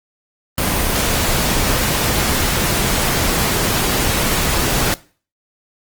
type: noise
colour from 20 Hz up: pink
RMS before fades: -17 dBFS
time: 0.58-4.94 s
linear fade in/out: 0 ms
effects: noise-tail reverb RT60 0.4 s tail -20 dB re dry + Opus 24 kbps